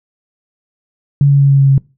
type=tone with pitch steps; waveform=sine; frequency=141.5 / 140.44 / 139.39 / 138.35 / 137.31 / 136.29 Hz; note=C#3 / C#3 / C#3 / C#3 / C#3 / C#3; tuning=+36 / +23 / +10 / -3 / -16 / -29 cents; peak=-5 dBFS; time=1.21-1.78 s; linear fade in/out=2 ms; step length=95 ms; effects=noise-tail reverb RT60 0.3 s tail -23 dB re dry